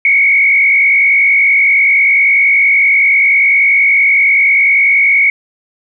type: tone with frequency modulation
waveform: sine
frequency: 2217 Hz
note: C#7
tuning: in tune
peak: -6 dBFS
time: 0.05-5.3 s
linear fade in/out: 2 ms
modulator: 50.4 Hz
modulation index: 1.3
effects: none